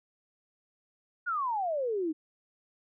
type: exponential sweep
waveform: sine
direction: down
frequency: 1480 to 300.9 Hz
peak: -28 dBFS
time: 1.26-2.13 s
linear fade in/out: 20 ms
effects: none